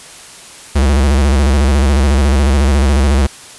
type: tone with vibrato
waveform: square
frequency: 69.2 Hz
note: C#2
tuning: 2 cents flat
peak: -9 dBFS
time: 0.75-3.27 s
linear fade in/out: 10 ms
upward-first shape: square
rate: 14 Hz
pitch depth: 93 cents each way
effects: white hiss -35 dBFS RMS until 3.58 s + resampled to 24000 Hz